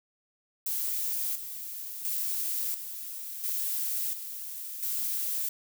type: noise with tremolo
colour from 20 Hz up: violet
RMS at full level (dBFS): -31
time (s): 0.66-5.49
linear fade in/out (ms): 5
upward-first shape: square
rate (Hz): 0.72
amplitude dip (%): 60
effects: none